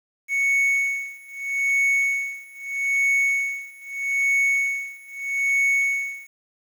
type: tone with tremolo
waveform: triangle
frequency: 2217 Hz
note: C#7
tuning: in tune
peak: -15 dBFS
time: 0.28-6.29 s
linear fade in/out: 50 ms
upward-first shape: sine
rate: 0.79 Hz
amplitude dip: 95%
effects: 8-bit